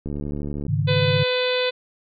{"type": "click train", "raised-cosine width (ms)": 3, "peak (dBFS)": -17, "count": 45, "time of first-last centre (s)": [0.06, 0.666], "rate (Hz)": 72.6}
{"type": "chord", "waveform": "sine", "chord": "Ab suspended fourth", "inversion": "none", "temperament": "equal", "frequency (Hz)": [103.83, 138.59, 155.56], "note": ["Ab2", "Db3", "Eb3"], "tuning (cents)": [0, 0, 0], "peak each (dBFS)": -23, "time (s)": [0.68, 1.24], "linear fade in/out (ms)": 10}
{"type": "harmonic tone", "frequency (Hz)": 502, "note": "B4", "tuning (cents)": 28, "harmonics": [1, 2, 3, 4, 5, 6, 7, 8, 9], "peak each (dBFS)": [-21, -33, -32, -33, -29, -35, -28, -32, -39], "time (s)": [0.87, 1.71], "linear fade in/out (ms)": 20}
{"effects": []}